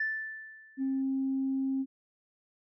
sine tone with exponential decay, 1760 Hz, A6, in tune, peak -26 dBFS, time 0-1.02 s, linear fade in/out 5 ms, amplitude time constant 220 ms
sine tone, 267.6 Hz, C4, 39 cents sharp, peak -27 dBFS, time 0.77-1.86 s, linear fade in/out 50 ms
effects tanh soft clip ceiling -22 dBFS

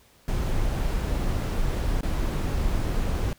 brown noise with dropouts, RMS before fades -25 dBFS, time 0.28-3.33 s, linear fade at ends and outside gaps 1 ms, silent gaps 2.009-2.031 s, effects pink hiss -58 dBFS RMS until 3.38 s

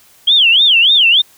sine tone with vibrato, 3136 Hz, G7, in tune, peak -6 dBFS, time 0.27-1.22 s, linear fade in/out 10 ms, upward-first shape sine, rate 3.4 Hz, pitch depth 280 cents each way, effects white hiss -47 dBFS RMS until 1.37 s

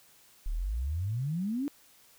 sine exponential sweep, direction up, 34 to 297.6 Hz, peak -29 dBFS, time 0.46-1.68 s, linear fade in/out 0 ms, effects white hiss -60 dBFS RMS until 2.18 s

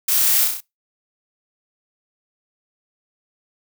blue noise with echo, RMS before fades -19 dBFS, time 0.08-0.45 s, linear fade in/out 5 ms, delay 31 ms, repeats 5, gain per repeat -3 dB, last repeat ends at 0.605 s, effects noise-tail reverb RT60 0.2 s tail -23 dB re dry

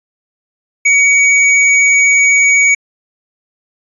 square tone, 2254 Hz, C#7, 28 cents sharp, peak -7 dBFS, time 0.85-2.75 s, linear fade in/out 10 ms, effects resampled to 22050 Hz

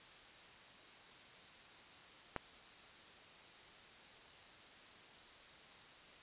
click, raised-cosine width 0.5 ms, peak -23 dBFS, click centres 2.363 s, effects white hiss -58 dBFS RMS until 6.22 s + resampled to 8000 Hz

